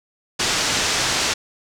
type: low-pass noise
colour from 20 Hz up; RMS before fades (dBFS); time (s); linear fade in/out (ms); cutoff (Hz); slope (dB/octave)
white; -21; 0.39-1.34; 10; 6800; 24
effects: none